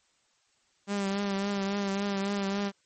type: tone with vibrato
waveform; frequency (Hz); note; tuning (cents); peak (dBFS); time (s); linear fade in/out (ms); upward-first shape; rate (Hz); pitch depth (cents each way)
sawtooth; 198.8; G3; +25; -24; 0.87-2.72; 50; triangle; 3.6; 41
effects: white hiss -69 dBFS RMS until 2.85 s + MP3 32 kbps